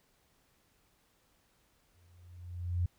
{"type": "tone with exponential growth", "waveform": "sine", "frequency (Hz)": 88, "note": "F2", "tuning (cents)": 14, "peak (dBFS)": -26, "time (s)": [1.94, 2.86], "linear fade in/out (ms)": 5, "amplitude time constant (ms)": 200, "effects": ["pink hiss -71 dBFS RMS until 2.98 s"]}